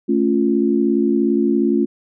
sine chord, A augmented, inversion none, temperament equal, 220 / 277.2 / 349.2 Hz, A3 / C#4 / E#4, 0 / 0 / 0 cents, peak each -18 dBFS, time 0.08-1.86 s, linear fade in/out 20 ms, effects none

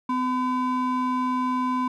triangle ring-modulated tone, 633 Hz, D#5, 30 cents sharp, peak -17 dBFS, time 0.09-1.88 s, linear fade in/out 5 ms, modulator 379 Hz, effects none

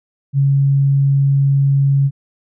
sine tone, 138.59 Hz, C#3, in tune, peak -10 dBFS, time 0.33-2.11 s, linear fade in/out 50 ms, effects none

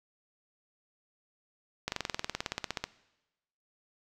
slowing click train, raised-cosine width 0.2 ms, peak -14 dBFS, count 19, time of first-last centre 1.88-2.84 s, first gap 41 ms, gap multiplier 1.03, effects noise-tail reverb RT60 1.0 s tail -19 dB re dry

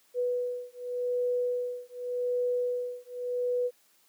sine beating tone pair, 492.1 / 492.96 Hz, B4 / B4, -6 / -3 cents, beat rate 0.86 Hz, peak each -31 dBFS, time 0.14-3.71 s, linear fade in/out 50 ms, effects white hiss -65 dBFS RMS until 4.08 s + high-pass 200 Hz 12 dB/octave

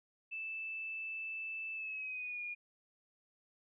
sine tone with pitch glide, 2637 to 2432 Hz, E7 to D#7, 0 to -40 cents, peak -39 dBFS, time 0.31-2.55 s, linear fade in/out 20 ms, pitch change -140 cents, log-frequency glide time 1.74-2.42 s, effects none

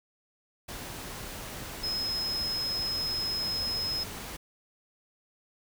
sine tone in noise, 5130 Hz, E8, 48 cents flat, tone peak -29 dBFS, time 1.83-4.04 s, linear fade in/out 10 ms, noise pink, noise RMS -40 dBFS, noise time 0.68-4.37 s, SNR +8 dB, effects none

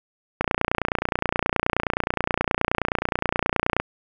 click train, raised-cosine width 0.5 ms, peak -5 dBFS, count 101, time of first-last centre 0.41-3.8 s, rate 29.5 Hz, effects none

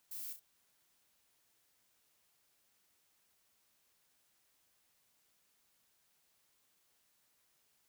violet noise with echo, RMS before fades -45 dBFS, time 0.11-0.33 s, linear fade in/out 5 ms, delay 33 ms, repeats 2, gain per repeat -7 dB, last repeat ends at 0.396 s, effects white hiss -75 dBFS RMS until 7.88 s

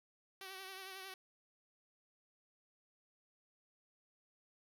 5% pulse tone with vibrato, 381.4 Hz, G4, 47 cents flat, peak -36 dBFS, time 0.41-1.14 s, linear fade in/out 2 ms, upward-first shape triangle, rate 11 Hz, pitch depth 47 cents each way, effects none

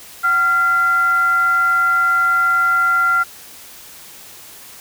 sine tone with frequency modulation, 1386 Hz, F6, 14 cents flat, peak -12 dBFS, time 0.23-3.24 s, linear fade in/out 20 ms, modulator 633 Hz, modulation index 0.3, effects white hiss -39 dBFS RMS until 4.8 s

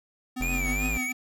square tone with tremolo, 253.5 Hz, B3, 45 cents sharp, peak -30 dBFS, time 0.36-1.13 s, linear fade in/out 10 ms, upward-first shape triangle, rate 6.6 Hz, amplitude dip 80%
square exponential sweep, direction up, 41.56 to 55.9 Hz, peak -29 dBFS, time 0.4-0.98 s, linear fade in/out 10 ms
square tone with vibrato, 2354 Hz, D7, 3 cents sharp, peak -29 dBFS, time 0.42-1.12 s, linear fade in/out 2 ms, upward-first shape triangle, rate 2.8 Hz, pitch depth 110 cents each way
effects none

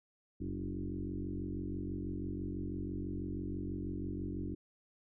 sine tone with frequency modulation, 187.2 Hz, F#3, 20 cents sharp, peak -36 dBFS, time 0.4-4.55 s, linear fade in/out 10 ms, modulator 46.1 Hz, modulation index 3.5, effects none

